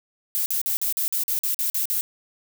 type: noise bursts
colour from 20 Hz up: violet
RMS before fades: -24 dBFS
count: 11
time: 0.35-2.01 s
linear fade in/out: 0 ms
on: 110 ms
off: 45 ms
effects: none